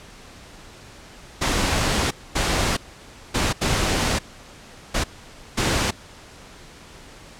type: noise bursts at uneven times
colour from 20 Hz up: pink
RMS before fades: -21 dBFS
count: 6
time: 1.41-2.11 / 2.35-2.77 / 3.34-3.53 / 3.61-4.19 / 4.94-5.04 / 5.57-5.91 s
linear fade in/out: 10 ms
effects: pink hiss -44 dBFS RMS until 7.39 s + low-pass 8000 Hz 12 dB/octave